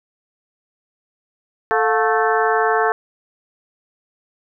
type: harmonic tone with a mistuned harmonic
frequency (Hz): 220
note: A3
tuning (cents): 0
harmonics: 2 / 3 / 4 / 5 / 6 / 7 / 8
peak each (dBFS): -19 / -21 / -22 / -23 / -24 / -24 / -25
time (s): 1.71-2.92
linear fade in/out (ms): 0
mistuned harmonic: 3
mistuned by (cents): +120
effects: none